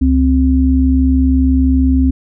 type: tone pair together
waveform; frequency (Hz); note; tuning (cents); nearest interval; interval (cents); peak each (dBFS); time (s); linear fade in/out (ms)
sine; 69.3 / 261.6; C#2 / C4; 0 / 0; octave + major seventh; 2300; -11; 0.01-2.11; 10
effects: none